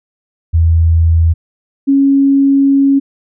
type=tone pair in turn; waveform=sine; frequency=82.41 / 275.8 Hz; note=E2 / C#4; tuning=0 / -9 cents; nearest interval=octave + major sixth; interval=2091 cents; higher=second; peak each=-6 dBFS; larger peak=neither; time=0.53-1.34 / 1.87-3 s; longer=second; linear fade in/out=20 ms; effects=none